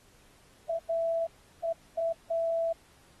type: tone bursts at uneven times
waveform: sine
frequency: 663 Hz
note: E5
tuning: 10 cents sharp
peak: -26 dBFS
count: 5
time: 0.69-0.79 / 0.89-1.27 / 1.63-1.73 / 1.97-2.13 / 2.3-2.73 s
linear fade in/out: 10 ms
effects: pink hiss -61 dBFS RMS until 3.2 s + AAC 32 kbps